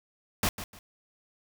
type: noise with echo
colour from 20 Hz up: pink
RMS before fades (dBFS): -26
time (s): 0.43-0.49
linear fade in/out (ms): 2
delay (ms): 150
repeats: 2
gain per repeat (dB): -12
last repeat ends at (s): 0.79
effects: none